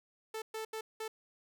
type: tone bursts at uneven times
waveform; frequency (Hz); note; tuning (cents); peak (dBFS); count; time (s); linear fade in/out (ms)
sawtooth; 440; A4; 0; -34; 4; 0.34-0.42 / 0.54-0.65 / 0.73-0.81 / 1-1.08; 5
effects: none